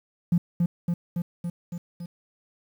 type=tone with echo; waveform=triangle; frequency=172.8 Hz; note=F3; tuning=18 cents flat; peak=-13 dBFS; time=0.32-0.38 s; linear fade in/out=5 ms; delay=280 ms; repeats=6; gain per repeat=-3 dB; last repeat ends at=2.06 s; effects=tanh soft clip ceiling -15 dBFS + 9-bit